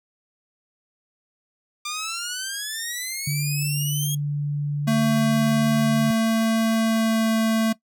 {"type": "exponential sweep", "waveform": "10% pulse", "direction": "up", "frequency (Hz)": [1189, 3299], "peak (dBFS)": -19, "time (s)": [1.85, 4.15], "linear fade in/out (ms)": 5}
{"type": "tone", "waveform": "sine", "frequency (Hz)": 145.6, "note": "D3", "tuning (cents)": -15, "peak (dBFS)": -22, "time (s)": [3.27, 6.11], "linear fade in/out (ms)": 5}
{"type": "tone with pitch glide", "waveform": "square", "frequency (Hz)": [224.2, 222.8], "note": ["A3", "A3"], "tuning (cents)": [33, 22], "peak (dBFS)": -19, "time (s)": [4.87, 7.73], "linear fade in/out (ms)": 10, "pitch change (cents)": -11, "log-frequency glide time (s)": [6.72, 7.36]}
{"effects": ["noise-tail reverb RT60 0.1 s tail -18 dB re dry"]}